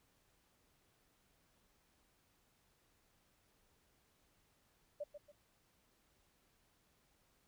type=tone with echo; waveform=sine; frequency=587.3 Hz; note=D5; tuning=in tune; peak=-39 dBFS; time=5-5.04 s; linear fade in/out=10 ms; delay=140 ms; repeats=2; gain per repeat=-9 dB; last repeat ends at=5.32 s; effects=pink hiss -75 dBFS RMS until 7.47 s